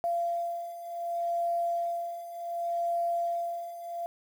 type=beating tone pair; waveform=sine; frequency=686 / 686.67 Hz; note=F5 / F5; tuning=-31 / -29 cents; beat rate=0.67 Hz; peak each=-34 / -30 dBFS; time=0.04-4.06 s; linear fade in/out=0 ms; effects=9-bit